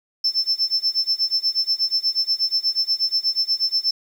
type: tone with tremolo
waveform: sine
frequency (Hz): 5310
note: E8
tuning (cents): +12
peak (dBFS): -14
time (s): 0.24-3.91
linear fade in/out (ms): 5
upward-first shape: sine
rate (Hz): 8.3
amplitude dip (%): 95
effects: tanh soft clip ceiling -12 dBFS + 8-bit